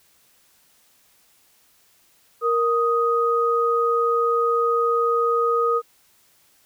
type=tone pair together; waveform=sine; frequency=467 / 1248 Hz; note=A#4 / D#6; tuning=+3 / +5 cents; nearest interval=octave + perfect fourth; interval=1702 cents; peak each=-20 dBFS; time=2.41-5.82 s; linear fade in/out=50 ms; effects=white hiss -59 dBFS RMS until 6.65 s